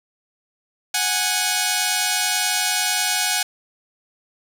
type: tone pair together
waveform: 5% pulse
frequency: 738 / 829.1 Hz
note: F#5 / G#5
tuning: -5 / -3 cents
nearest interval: major second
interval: 202 cents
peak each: -10 dBFS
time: 0.94-3.43 s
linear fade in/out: 5 ms
effects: none